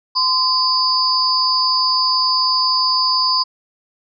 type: tone cluster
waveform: sine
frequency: 1028 / 4622 / 4975 Hz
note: C6 / D8 / D#8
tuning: -31 / -28 / -1 cents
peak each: -18 dBFS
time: 0.15-3.44 s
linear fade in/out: 20 ms
effects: none